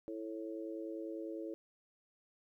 harmonic tone, 110 Hz, A2, in tune, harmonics 3 / 4 / 5, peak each -42 / -46 / -47 dBFS, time 0.08-1.54 s, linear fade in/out 0 ms, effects 13-bit

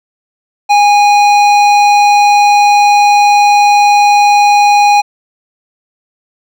sine tone with hard clipping, 822 Hz, G#5, 18 cents flat, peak -6 dBFS, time 0.69-5.02 s, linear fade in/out 20 ms, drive 13 dB, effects none

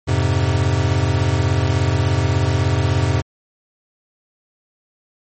square chord, F minor, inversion none, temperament equal, 87.31 / 103.83 / 130.81 Hz, F2 / Ab2 / C3, 0 / 0 / 0 cents, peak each -20 dBFS, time 0.07-3.22 s, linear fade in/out 20 ms, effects MP3 32 kbps

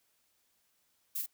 violet noise with echo, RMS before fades -35 dBFS, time 1.15-1.22 s, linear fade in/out 10 ms, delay 43 ms, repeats 1, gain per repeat -4 dB, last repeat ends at 1.263 s, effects white hiss -74 dBFS RMS until 1.33 s

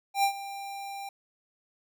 square tone with ADSR envelope, 793 Hz, G5, 20 cents sharp, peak -21 dBFS, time 0.14-1.09 s, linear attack 95 ms, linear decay 88 ms, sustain -16 dB, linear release 3 ms, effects none

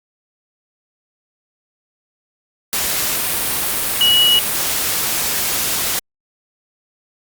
sine tone in noise, 2916 Hz, F#7, 26 cents flat, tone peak -10 dBFS, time 4.01-4.39 s, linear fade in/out 0 ms, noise white, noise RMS -19 dBFS, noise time 2.73-5.99 s, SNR +6 dB, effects Opus 48 kbps

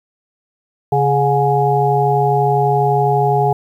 harmonic tone with a mistuned harmonic, 139.1 Hz, C#3, 6 cents sharp, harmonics 1 / 3 / 5 / 6, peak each -17 / -17 / -17 / -17 dBFS, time 0.92-3.53 s, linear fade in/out 5 ms, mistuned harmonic 5, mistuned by +66 cents, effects 8-bit

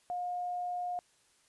sine tone, 714 Hz, F5, 38 cents sharp, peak -33 dBFS, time 0.1-0.99 s, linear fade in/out 0 ms, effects white hiss -68 dBFS RMS until 1.48 s + resampled to 24000 Hz

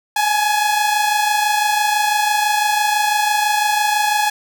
sawtooth tone pair together, 835 / 861 Hz, G#5 / A5, +9 / -38 cents, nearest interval minor second, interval 53 cents, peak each -12 / -17 dBFS, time 0.16-4.3 s, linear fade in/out 5 ms, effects none

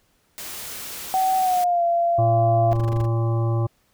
white noise, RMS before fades -34 dBFS, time 0.38-1.64 s, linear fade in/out 0 ms
sine tone with pitch glide, 756 to 685.3 Hz, F#5 to F5, +37 to -33 cents, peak -17 dBFS, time 1.14-2.73 s, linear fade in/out 0 ms, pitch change -170 cents, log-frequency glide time 1.37-1.83 s
harmonic tone, 114.9 Hz, A#2, 25 cents flat, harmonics 1 / 3 / 5 / 7 / 9 / 10, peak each -19 / -29 / -33 / -36 / -38 / -39 dBFS, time 2.18-3.67 s, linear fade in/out 10 ms
brown noise bursts, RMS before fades -28 dBFS, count 9, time 2.71-3.058 s, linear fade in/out 5 ms, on 20 ms, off 21 ms
effects pink hiss -64 dBFS RMS until 3.93 s

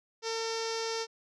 sawtooth tone with low-pass filter, 452.4 Hz, A4, 48 cents sharp, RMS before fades -34 dBFS, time 0.22-1.07 s, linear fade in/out 50 ms, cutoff 5500 Hz, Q 4.5, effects none

